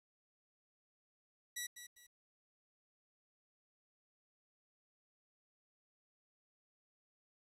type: tone with echo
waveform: 10% pulse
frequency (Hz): 1944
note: B6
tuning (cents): -28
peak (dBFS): -31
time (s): 1.56-1.67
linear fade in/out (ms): 10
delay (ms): 200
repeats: 2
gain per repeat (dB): -10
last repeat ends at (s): 2.07
effects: resampled to 32000 Hz + 12-bit